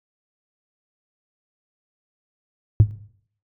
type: tone with exponential decay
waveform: sine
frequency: 106.3 Hz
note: G#2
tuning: 41 cents sharp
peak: -3 dBFS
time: 2.8-2.91 s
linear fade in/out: 0 ms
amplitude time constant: 23 ms
effects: noise-tail reverb RT60 0.6 s tail -17 dB re dry + tanh soft clip ceiling -5 dBFS